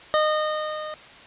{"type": "tone with level ramp", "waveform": "25% pulse", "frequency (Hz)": 614, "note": "D#5", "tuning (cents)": -23, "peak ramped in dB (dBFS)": [-13, -28], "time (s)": [0.14, 0.94], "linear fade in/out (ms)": 0, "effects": ["white hiss -45 dBFS RMS until 1.26 s", "resampled to 8000 Hz"]}